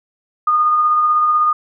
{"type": "tone with tremolo", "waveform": "sine", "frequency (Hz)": 1225, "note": "D#6", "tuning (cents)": -27, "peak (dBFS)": -10, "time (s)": [0.47, 1.53], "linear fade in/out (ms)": 5, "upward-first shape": "sine", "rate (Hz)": 16, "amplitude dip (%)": 25, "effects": []}